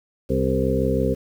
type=harmonic tone with a mistuned harmonic; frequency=66 Hz; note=C2; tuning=16 cents sharp; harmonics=1 / 2 / 3 / 4 / 6 / 7 / 8; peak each=-26 / -26 / -26 / -26 / -26 / -26 / -26 dBFS; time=0.29-1.15 s; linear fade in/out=20 ms; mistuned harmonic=8; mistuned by=-18 cents; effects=8-bit